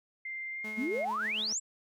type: tone with pitch glide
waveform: sine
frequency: 2094 to 2139 Hz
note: C7 to C7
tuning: +1 to +38 cents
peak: -36 dBFS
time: 0.25-1.05 s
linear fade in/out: 5 ms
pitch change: +37 cents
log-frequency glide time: 0.5-0.72 s
type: tone with tremolo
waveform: sawtooth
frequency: 215.3 Hz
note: A3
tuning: 37 cents flat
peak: -37 dBFS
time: 0.64-1.53 s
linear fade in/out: 5 ms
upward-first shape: triangle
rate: 6.9 Hz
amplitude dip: 55%
type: exponential sweep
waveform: sine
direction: up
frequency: 212.6 to 7902 Hz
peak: -30 dBFS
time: 0.77-1.6 s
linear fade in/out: 20 ms
effects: none